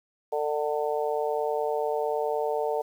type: harmonic tone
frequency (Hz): 149.3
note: D3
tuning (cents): +29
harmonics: 3 / 4 / 5 / 6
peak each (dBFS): -28 / -30 / -32 / -34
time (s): 0.32-2.82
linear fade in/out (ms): 10
effects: 9-bit